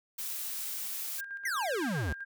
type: noise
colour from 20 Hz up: blue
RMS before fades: -37 dBFS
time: 0.18-1.21 s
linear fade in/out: 10 ms
type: tone with tremolo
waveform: sine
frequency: 1603 Hz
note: G6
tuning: 38 cents sharp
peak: -36 dBFS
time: 1.18-2.25 s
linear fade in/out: 20 ms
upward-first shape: square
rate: 7.8 Hz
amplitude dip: 50%
type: exponential sweep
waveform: square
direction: down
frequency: 2120 to 66.2 Hz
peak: -31 dBFS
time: 1.45-2.13 s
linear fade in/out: 5 ms
effects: none